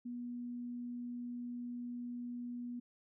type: tone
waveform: sine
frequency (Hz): 242.5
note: B3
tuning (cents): -31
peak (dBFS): -40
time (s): 0.05-2.8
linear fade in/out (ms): 10
effects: none